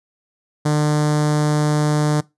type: tone with notch filter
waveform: sawtooth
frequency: 150 Hz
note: D3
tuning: 37 cents sharp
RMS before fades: -17 dBFS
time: 0.65-2.21 s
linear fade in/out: 10 ms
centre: 2600 Hz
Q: 1
effects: noise-tail reverb RT60 0.2 s tail -21 dB re dry + resampled to 24000 Hz